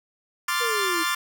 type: chord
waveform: sawtooth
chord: D minor seventh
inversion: third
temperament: equal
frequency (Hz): 1046.5 / 1174.7 / 1396.9 / 1760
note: C6 / D6 / F6 / A6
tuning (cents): 0 / 0 / 0 / 0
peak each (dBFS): -25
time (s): 0.48-1.15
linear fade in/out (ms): 5
type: exponential sweep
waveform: triangle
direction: down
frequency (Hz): 491.9 to 318.2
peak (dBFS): -26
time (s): 0.6-1.04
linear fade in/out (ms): 20
effects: none